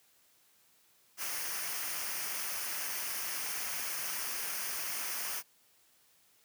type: noise with comb filter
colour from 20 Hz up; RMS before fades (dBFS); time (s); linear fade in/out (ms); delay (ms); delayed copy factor
white; -37; 1.17-5.43; 50; 0.26; -0.6
effects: white hiss -67 dBFS RMS until 6.44 s + high-pass 80 Hz 12 dB/octave